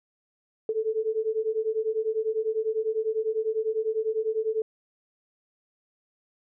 sine beating tone pair, 433.9 / 443.9 Hz, A4 / A4, -24 / +15 cents, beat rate 10 Hz, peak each -28 / -27 dBFS, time 0.69-4.62 s, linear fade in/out 2 ms, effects none

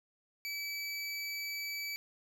25% pulse tone, 2300 Hz, D7, 37 cents flat, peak -33 dBFS, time 0.45-1.96 s, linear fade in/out 0 ms, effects none

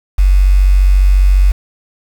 sine tone with quantisation, 47.25 Hz, F#1, 37 cents sharp, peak -5 dBFS, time 0.18-1.52 s, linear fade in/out 10 ms, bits 5, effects none

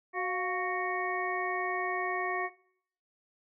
harmonic tone with a mistuned harmonic, 370 Hz, F#4, in tune, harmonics 1 / 2 / 3 / 5 / 6, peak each -35 / -36 / -35 / -36 / -40 dBFS, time 0.13-2.5 s, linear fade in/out 50 ms, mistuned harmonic 2, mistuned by -68 cents, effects noise-tail reverb RT60 0.6 s tail -19 dB re dry

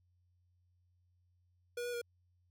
square tone with pitch steps, 481.9 / 485.2 / 475.7 Hz, B4 / B4 / A#4, -43 / -31 / +35 cents, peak -38 dBFS, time 1.77-2.016 s, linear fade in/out 5 ms, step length 82 ms, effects added 89 Hz sine -70 dBFS peak until 2.5 s

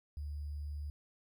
sine tone with sample-and-hold, 73.3 Hz, D2, 3 cents flat, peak -38 dBFS, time 0.17-0.9 s, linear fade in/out 0 ms, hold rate 4900 Hz, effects none

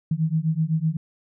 sine beating tone pair, 155.56 / 163.46 Hz, D#3 / E3, 0 / -14 cents, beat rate 7.9 Hz, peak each -23 dBFS, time 0.11-0.97 s, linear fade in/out 5 ms, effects none

